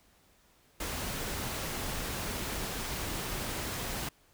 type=noise; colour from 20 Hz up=pink; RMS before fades=-36 dBFS; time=0.8-4.09 s; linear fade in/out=5 ms; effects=pink hiss -65 dBFS RMS until 4.33 s